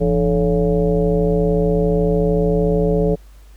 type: tone with frequency modulation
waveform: sine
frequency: 300.7 Hz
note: D4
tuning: 41 cents sharp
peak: -13 dBFS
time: 0-3.16 s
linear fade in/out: 20 ms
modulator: 131 Hz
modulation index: 2
effects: added 50 Hz sine -40 dBFS peak until 3.56 s + pink hiss -54 dBFS RMS until 3.56 s